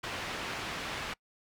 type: low-pass noise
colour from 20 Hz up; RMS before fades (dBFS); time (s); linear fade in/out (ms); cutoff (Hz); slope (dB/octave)
white; -38; 0.03-1.14; 10; 2700; 12
effects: noise-tail reverb RT60 0.1 s tail -25 dB re dry